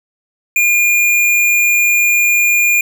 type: tone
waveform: square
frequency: 2418 Hz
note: D7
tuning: 50 cents sharp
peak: -10 dBFS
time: 0.56-2.81 s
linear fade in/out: 2 ms
effects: none